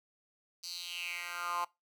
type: tone with high-pass filter sweep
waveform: 10% pulse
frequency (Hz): 174.61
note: F3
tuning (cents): 0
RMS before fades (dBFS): -39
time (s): 0.63-1.65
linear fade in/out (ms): 10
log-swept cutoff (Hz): 5000 to 950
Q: 4.9
effects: noise-tail reverb RT60 0.2 s tail -21 dB re dry